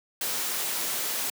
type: noise with amplitude modulation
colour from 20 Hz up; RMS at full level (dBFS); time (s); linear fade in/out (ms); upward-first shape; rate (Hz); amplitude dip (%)
white; -28; 0.21-1.3; 2; sine; 233; 35
effects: high-pass 200 Hz 12 dB/octave